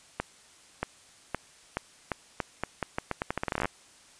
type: accelerating click train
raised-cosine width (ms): 0.5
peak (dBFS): -13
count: 23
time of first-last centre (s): 0.2-3.656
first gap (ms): 630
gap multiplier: 0.82
effects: white hiss -56 dBFS RMS until 4.19 s + resampled to 22050 Hz